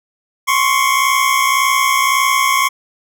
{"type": "tone pair together", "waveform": "25% pulse", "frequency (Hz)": [1052, 1113.8], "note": ["C6", "C#6"], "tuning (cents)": [9, 8], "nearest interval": "minor second", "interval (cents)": 99, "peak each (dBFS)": -11, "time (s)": [0.47, 2.69], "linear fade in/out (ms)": 20, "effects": []}